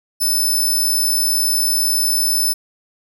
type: tone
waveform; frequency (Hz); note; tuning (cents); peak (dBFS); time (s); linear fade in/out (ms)
10% pulse; 5274; E8; 0; -9; 0.2-2.54; 20
effects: none